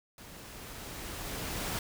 pink noise with level ramp, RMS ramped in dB -50 to -34 dBFS, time 0.18-1.79 s, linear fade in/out 2 ms, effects none

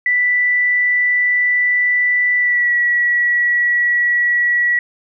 sine tone with pitch glide, 1975.5 to 1932.6 Hz, B6 to B6, 0 to -38 cents, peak -12 dBFS, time 0.06-4.79 s, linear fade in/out 2 ms, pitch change -38 cents, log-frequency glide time 2.37-2.73 s, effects none

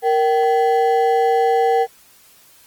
triangle ring-modulated tone, 619 Hz, D#5, 9 cents flat, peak -8 dBFS, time 0.02-1.87 s, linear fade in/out 50 ms, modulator 153 Hz, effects white hiss -50 dBFS RMS until 2.66 s + Opus 24 kbps

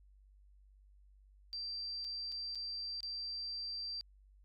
sine tone with dropouts, 4699 Hz, D8, in tune, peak -39 dBFS, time 1.53-4.01 s, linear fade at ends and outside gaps 0 ms, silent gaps 2.044-2.048 / 2.319-2.323 / 2.549-2.555 / 3.005-3.031 s, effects added 49 Hz sine -60 dBFS peak until 4.44 s

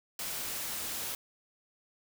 white noise, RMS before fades -37 dBFS, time 0.19-1.15 s, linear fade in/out 2 ms, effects none

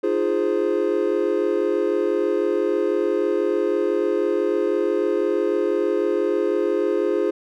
triangle chord, F minor seventh, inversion third, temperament equal with one note detuned, 305.3 / 349.2 / 415.3 / 523.3 Hz, Eb4 / F4 / Ab4 / C5, -33 / 0 / 0 / 0 cents, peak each -26 / -21 / -20 / -24 dBFS, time 0.03-7.31 s, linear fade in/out 10 ms, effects none

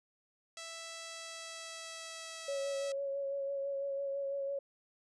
5% pulse tone with pitch glide, 659.3 to 652.1 Hz, E5 to E5, 0 to -19 cents, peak -32 dBFS, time 0.57-2.92 s, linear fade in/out 2 ms, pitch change -19 cents, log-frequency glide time 1.02-2.42 s
sine tone with vibrato, 554.4 Hz, C#5, in tune, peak -34 dBFS, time 2.48-4.59 s, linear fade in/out 5 ms, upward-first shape sine, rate 6 Hz, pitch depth 20 cents each way
effects resampled to 22050 Hz

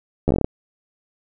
slowing click train, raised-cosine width 2 ms, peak -5 dBFS, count 9, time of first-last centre 0.28-0.445 s, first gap 12 ms, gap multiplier 1.15, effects none

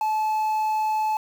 triangle tone with quantisation, 865 Hz, A5, 30 cents flat, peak -19 dBFS, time 0.01-1.17 s, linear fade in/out 2 ms, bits 7, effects none

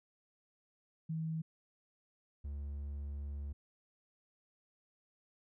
sine / triangle tone pair in turn, 160.4 / 71.45 Hz, E3 / D2, -47 / -47 cents, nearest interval octave + major second, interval 1400 cents, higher first, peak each -35 / -37 dBFS, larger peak first, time 1.09-1.42 / 2.44-3.53 s, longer second, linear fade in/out 10 ms, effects none

